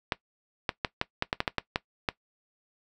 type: clicks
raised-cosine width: 0.3 ms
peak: -9 dBFS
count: 11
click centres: 0.122 / 0.692 / 0.848 / 1.014 / 1.224 / 1.329 / 1.404 / 1.478 / 1.583 / 1.759 / 2.088 s
effects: noise-tail reverb RT60 0.1 s tail -19 dB re dry